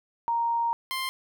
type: tone pair in turn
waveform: sine / 15% pulse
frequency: 932.3 / 1050.6 Hz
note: A#5 / C6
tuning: 0 / +7 cents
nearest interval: major second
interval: 207 cents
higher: second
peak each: -23 / -22 dBFS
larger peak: second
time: 0.28-0.73 / 0.91-1.09 s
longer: first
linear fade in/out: 0 ms
effects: none